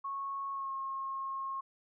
sine tone with pitch glide, 1100 to 1079.2 Hz, C#6 to C#6, -14 to -47 cents, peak -35 dBFS, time 0.04-1.61 s, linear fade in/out 10 ms, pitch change -33 cents, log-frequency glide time 0.52-0.72 s, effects none

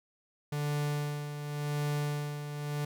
45% pulse tone with tremolo, 146.83 Hz, D3, in tune, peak -29 dBFS, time 0.52-2.85 s, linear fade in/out 5 ms, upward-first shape sine, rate 0.9 Hz, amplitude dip 60%, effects none

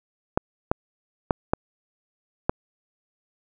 clicks, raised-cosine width 1 ms, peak -5 dBFS, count 5, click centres 0.375 / 0.715 / 1.308 / 1.535 / 2.495 s, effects none

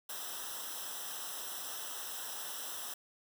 white noise with comb filter, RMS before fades -42 dBFS, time 0.09-2.94 s, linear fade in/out 5 ms, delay 0.44 ms, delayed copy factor -1, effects none

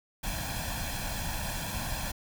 pink noise with comb filter, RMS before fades -34 dBFS, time 0.23-2.12 s, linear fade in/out 10 ms, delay 1.2 ms, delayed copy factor +0.75, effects none

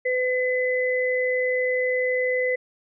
sine tone pair together, 505 / 2017 Hz, B4 / B6, +39 / +36 cents, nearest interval 2 octaves, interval 2397 cents, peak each -22 / -25 dBFS, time 0.05-2.56 s, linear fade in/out 10 ms, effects none

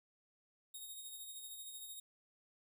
5% pulse tone with tremolo, 3729 Hz, A#7, in tune, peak -38 dBFS, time 0.74-2 s, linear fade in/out 5 ms, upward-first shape sine, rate 13 Hz, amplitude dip 40%, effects none

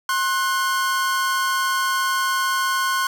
45% pulse tone pair together, 1062.8 / 1480 Hz, C6 / F#6, +27 / 0 cents, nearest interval tritone, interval 573 cents, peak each -21 / -23 dBFS, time 0.09-3.07 s, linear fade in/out 2 ms, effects none

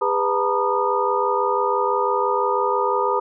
sine tone cluster, 406.2 / 496.5 / 900 / 966 / 1226 Hz, G#4 / B4 / A5 / B5 / D#6, -38 / +9 / +39 / -39 / -26 cents, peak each -24 dBFS, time 0.01-3.2 s, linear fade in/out 10 ms, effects none

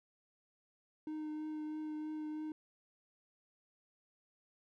triangle tone with vibrato, 307.4 Hz, D#4, 21 cents flat, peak -37 dBFS, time 1.07-2.52 s, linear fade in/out 2 ms, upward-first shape triangle, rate 3.1 Hz, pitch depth 15 cents each way, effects none

